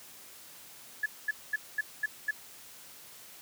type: tone bursts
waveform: sine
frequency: 1711 Hz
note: A6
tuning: 49 cents flat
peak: -26 dBFS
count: 6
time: 1.03-2.31 s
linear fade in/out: 5 ms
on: 30 ms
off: 220 ms
effects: white hiss -51 dBFS RMS until 3.41 s + high-pass 80 Hz 12 dB/octave